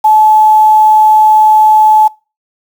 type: tone with quantisation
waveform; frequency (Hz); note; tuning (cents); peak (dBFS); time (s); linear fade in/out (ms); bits
sine; 862; A5; -36; -3; 0.04-2.08; 10; 5
effects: noise-tail reverb RT60 0.3 s tail -24 dB re dry